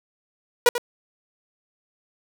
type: tone with echo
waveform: sawtooth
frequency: 482.7 Hz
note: B4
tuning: 40 cents flat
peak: -8 dBFS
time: 0.66-0.69 s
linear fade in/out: 2 ms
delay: 91 ms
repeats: 1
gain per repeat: -11 dB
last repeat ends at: 0.781 s
effects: none